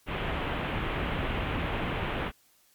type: low-pass noise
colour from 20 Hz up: pink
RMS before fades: -31 dBFS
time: 0.06-2.32 s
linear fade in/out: 50 ms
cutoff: 3200 Hz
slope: 48 dB/octave
effects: white hiss -64 dBFS RMS until 2.74 s + MP3 96 kbps